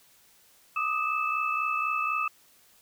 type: tone cluster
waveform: sine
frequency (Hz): 1200 / 1264 / 2620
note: D6 / D#6 / E7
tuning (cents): +37 / +27 / -11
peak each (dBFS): -30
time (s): 0.76-2.28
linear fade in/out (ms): 5
effects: white hiss -60 dBFS RMS until 2.81 s